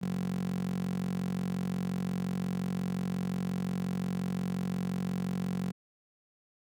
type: tone with high-pass filter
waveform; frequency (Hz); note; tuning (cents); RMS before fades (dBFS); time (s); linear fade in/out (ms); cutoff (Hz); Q
15% pulse; 45.66; F#1; -22; -33; 0.01-5.72; 20; 180; 4.6
effects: none